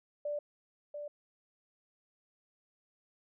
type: tone with echo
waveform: sine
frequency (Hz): 587.3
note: D5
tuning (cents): 0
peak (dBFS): -33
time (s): 0.25-0.39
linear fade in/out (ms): 5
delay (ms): 690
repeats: 1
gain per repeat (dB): -6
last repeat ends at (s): 1.08
effects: none